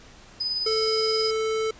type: tone with tremolo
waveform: sine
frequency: 5000 Hz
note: D#8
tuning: 8 cents sharp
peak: -23 dBFS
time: 0.4-1.31 s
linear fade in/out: 10 ms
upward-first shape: sine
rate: 19 Hz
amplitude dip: 40%
type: tone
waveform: square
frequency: 440 Hz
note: A4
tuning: in tune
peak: -24 dBFS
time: 0.66-1.71 s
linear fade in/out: 5 ms
effects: pink hiss -49 dBFS RMS until 1.79 s + resampled to 16000 Hz